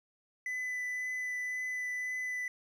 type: tone with vibrato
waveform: triangle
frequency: 2000 Hz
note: B6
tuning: 21 cents sharp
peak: -32 dBFS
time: 0.46-2.48 s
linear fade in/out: 2 ms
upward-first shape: triangle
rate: 1.9 Hz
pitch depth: 9 cents each way
effects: none